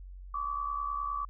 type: tone with amplitude modulation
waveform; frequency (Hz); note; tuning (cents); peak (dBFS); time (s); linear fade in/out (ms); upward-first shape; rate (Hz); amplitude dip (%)
sine; 1148; D6; -40; -28; 0.34-1.25; 5; sine; 69.8; 70
effects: added 46 Hz sine -43 dBFS peak until 1.29 s